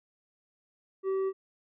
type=tone with tanh clipping; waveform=sine; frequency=384.3 Hz; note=G4; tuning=34 cents flat; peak=-28 dBFS; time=1.03-1.33 s; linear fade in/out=50 ms; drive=6 dB; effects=none